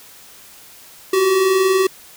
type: tone pair together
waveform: square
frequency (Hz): 360.8 / 381.4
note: F#4 / G4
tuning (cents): -44 / -47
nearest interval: minor second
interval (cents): 97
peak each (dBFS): -24 / -14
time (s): 1.13-1.87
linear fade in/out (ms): 5
effects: white hiss -43 dBFS RMS until 2.16 s